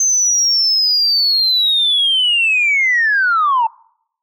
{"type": "linear sweep", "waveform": "sine", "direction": "down", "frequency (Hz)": [6272, 875], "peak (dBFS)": -10, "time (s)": [0, 3.67], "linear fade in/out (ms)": 5, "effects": ["noise-tail reverb RT60 0.7 s tail -25 dB re dry", "tanh soft clip ceiling -7 dBFS"]}